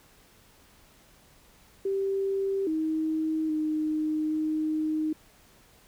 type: tone with pitch steps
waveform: sine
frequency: 390.5 / 315.6 / 309 / 310.8 Hz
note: G4 / D#4 / D#4 / D#4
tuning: -7 / +25 / -12 / -2 cents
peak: -25 dBFS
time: 1.85-5.13 s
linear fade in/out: 5 ms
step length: 820 ms
effects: pink hiss -58 dBFS RMS until 5.87 s